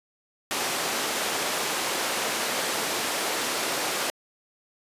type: band-pass noise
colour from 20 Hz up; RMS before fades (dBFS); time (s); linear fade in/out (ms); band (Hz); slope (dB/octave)
pink; -28; 0.51-4.1; 0; 390 to 12000; 12
effects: resampled to 32000 Hz